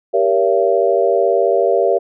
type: chord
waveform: sine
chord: G diminished seventh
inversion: none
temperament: just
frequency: 392 / 470.4 / 564.5 / 677.4 Hz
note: G4 / Bb4 / Db5 / Fb5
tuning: 0 / +16 / +31 / +47 cents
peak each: -17 dBFS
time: 0.13-1.99 s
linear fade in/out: 20 ms
effects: none